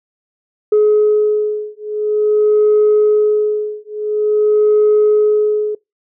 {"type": "beating tone pair", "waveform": "sine", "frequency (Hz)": [422.8, 423.28], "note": ["G#4", "G#4"], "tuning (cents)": [31, 33], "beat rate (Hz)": 0.48, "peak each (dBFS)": -12, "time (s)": [0.72, 5.75], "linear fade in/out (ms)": 5, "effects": ["noise-tail reverb RT60 0.2 s tail -24 dB re dry", "tanh soft clip ceiling -5 dBFS"]}